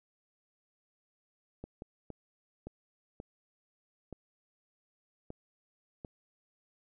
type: clicks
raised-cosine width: 2 ms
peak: -29 dBFS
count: 8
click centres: 1.64 / 1.821 / 2.103 / 2.67 / 3.201 / 4.127 / 5.304 / 6.048 s
effects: none